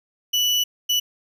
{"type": "tone bursts at uneven times", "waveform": "35% pulse", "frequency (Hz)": 2960, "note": "F#7", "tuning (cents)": 0, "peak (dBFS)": -16, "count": 2, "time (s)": [[0.33, 0.64], [0.89, 1]], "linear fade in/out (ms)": 10, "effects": []}